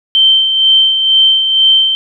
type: tone with tremolo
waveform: sine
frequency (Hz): 3115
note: G7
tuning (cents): -12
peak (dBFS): -4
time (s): 0.15-1.95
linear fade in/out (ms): 0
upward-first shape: sine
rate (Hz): 2.1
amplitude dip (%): 50
effects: none